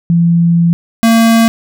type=tone pair in turn; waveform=sine / square; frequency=169.6 / 227.7 Hz; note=E3 / A#3; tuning=+50 / -40 cents; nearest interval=perfect fourth; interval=510 cents; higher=second; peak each=-6 dBFS; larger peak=neither; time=0.1-0.73 / 1.03-1.48 s; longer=first; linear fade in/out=0 ms; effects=none